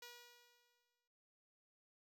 5% pulse tone with exponential decay, 482 Hz, B4, 42 cents flat, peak -40 dBFS, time 0.02-1.08 s, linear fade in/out 5 ms, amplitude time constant 230 ms, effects none

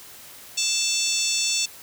harmonic tone with a mistuned harmonic, 884 Hz, A5, 8 cents sharp, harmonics 3 / 4 / 5 / 6 / 7 / 8 / 9, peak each -29 / -29 / -29 / -29 / -29 / -29 / -29 dBFS, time 0.57-1.66 s, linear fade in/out 10 ms, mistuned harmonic 6, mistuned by +57 cents, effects white hiss -44 dBFS RMS until 1.82 s

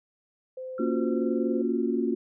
sine tone, 516 Hz, C5, 24 cents flat, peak -34 dBFS, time 0.57-1.62 s, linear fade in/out 5 ms
sine tone with exponential decay, 1362 Hz, F6, 44 cents flat, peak -38 dBFS, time 0.78-2.12 s, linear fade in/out 2 ms, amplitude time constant 290 ms
sine chord, Gb major seventh, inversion first, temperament equal, 233.1 / 277.2 / 349.2 / 370 Hz, Bb3 / Db4 / F4 / Gb4, 0 / 0 / 0 / 0 cents, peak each -28 / -30 / -29 / -31 dBFS, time 0.79-2.15 s, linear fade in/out 10 ms
effects none

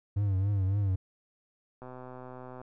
triangle tone with vibrato, 98.2 Hz, G2, 4 cents sharp, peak -23 dBFS, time 0.16-0.96 s, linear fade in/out 10 ms, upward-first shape triangle, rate 3.6 Hz, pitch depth 100 cents each way
click train, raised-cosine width 1 ms, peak -31 dBFS, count 102, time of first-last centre 1.82-2.615 s, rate 127 Hz
effects none

